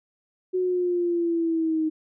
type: linear sweep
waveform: sine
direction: down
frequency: 370 to 312 Hz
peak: -21 dBFS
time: 0.53-1.9 s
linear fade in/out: 20 ms
effects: none